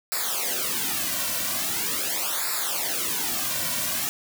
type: noise with flanger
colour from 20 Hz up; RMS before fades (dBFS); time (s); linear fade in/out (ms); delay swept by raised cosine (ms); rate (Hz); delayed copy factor
white; -27; 0.12-4.09; 0; 0.32 to 2.42; 0.42; -1
effects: none